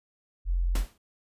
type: tone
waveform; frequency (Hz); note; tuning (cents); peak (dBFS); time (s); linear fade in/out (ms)
sine; 43.65; F1; 0; -23; 0.45-0.86; 50
type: noise with exponential decay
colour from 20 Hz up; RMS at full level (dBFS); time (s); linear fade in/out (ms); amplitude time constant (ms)
pink; -32; 0.75-0.98; 5; 50
effects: resampled to 32000 Hz